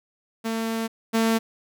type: tone pair in turn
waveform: sawtooth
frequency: 225.4 / 225.4 Hz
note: A3 / A3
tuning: +42 / +42 cents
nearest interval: unison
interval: 0 cents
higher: neither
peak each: -21 / -15 dBFS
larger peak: second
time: 0.44-0.88 / 1.13-1.39 s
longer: first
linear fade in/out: 20 ms
effects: none